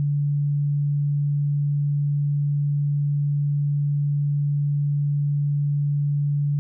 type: tone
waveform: sine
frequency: 144.4 Hz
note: D3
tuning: 29 cents flat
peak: -19 dBFS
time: 0-6.59 s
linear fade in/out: 0 ms
effects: none